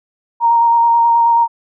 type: tone with vibrato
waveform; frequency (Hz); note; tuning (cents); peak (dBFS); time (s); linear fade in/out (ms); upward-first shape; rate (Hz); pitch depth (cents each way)
sine; 932.3; A#5; 0; -8; 0.4-1.48; 50; square; 9.3; 11
effects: none

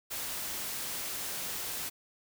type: noise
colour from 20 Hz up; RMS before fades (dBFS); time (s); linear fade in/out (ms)
white; -37; 0.1-1.9; 20
effects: none

